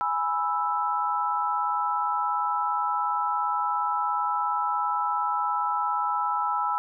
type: chord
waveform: sine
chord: E major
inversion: first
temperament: equal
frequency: 830.6 / 987.8 / 1318.5 Hz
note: G#5 / B5 / E6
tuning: 0 / 0 / 0 cents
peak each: -29 / -28 / -27 dBFS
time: 0.01-6.78 s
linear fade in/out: 0 ms
effects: none